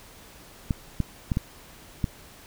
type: clicks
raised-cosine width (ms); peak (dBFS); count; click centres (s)
5; -11; 5; 0.708 / 1.003 / 1.318 / 1.371 / 2.042
effects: pink hiss -49 dBFS RMS until 2.46 s